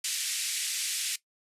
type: band-pass noise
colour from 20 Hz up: white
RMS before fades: -32 dBFS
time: 0.04-1.16 s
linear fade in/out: 5 ms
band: 2100 to 10000 Hz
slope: 24 dB/octave
effects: noise-tail reverb RT60 0.1 s tail -17 dB re dry + resampled to 32000 Hz